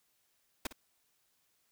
pink noise with echo, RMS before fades -35 dBFS, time 0.65-0.67 s, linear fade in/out 5 ms, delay 57 ms, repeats 1, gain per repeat -14 dB, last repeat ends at 0.727 s, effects white hiss -75 dBFS RMS until 1.71 s

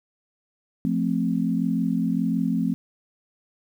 sine chord, F major, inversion none, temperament equal, 174.61 / 220 / 261.6 Hz, F3 / A3 / C4, 0 / 0 / 0 cents, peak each -25 dBFS, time 0.85-2.74 s, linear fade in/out 0 ms, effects 9-bit

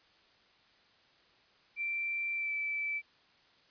sine tone with pitch glide, 2349 to 2318 Hz, D7 to D7, 0 to -23 cents, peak -32 dBFS, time 1.76-3.02 s, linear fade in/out 50 ms, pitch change -23 cents, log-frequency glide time 2.35-2.52 s, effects white hiss -65 dBFS RMS until 3.7 s + resampled to 11025 Hz

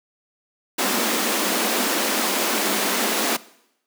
pink high-pass noise, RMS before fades -22 dBFS, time 0.78-3.37 s, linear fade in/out 10 ms, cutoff 200 Hz, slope 96 dB/octave, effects noise-tail reverb RT60 0.8 s tail -20 dB re dry

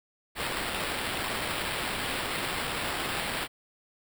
blue noise with sample-and-hold, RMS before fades -32 dBFS, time 0.35-3.48 s, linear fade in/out 50 ms, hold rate 6300 Hz, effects none

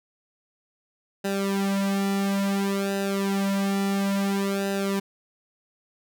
sawtooth tone with flanger, 197.1 Hz, G3, 10 cents sharp, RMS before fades -25 dBFS, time 1.24-5 s, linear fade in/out 10 ms, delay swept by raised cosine 0.9 to 3.2 ms, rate 0.58 Hz, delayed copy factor -0.95, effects none

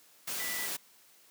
sine tone in noise, 1975.5 Hz, B6, in tune, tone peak -38 dBFS, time 0.39-0.67 s, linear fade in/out 10 ms, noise white, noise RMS -36 dBFS, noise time 0.27-0.77 s, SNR -5 dB, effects white hiss -61 dBFS RMS until 1.3 s + high-pass 150 Hz 12 dB/octave

